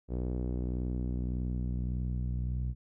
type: tone with low-pass filter sweep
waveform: sawtooth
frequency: 61.74 Hz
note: B1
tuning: in tune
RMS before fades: -33 dBFS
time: 0.08-2.75 s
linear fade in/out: 50 ms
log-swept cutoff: 440 to 130 Hz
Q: 1.4
effects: none